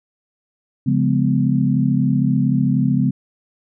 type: chord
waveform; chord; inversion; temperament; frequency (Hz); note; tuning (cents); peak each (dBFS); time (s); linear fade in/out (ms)
sine; C# dominant seventh; none; equal with one note detuned; 138.59 / 174.61 / 207.7 / 251.7; C#3 / E#3 / G#3 / B3; 0 / 0 / 0 / +33; -18 / -22 / -20 / -19; 0.86-3.11; 10
effects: none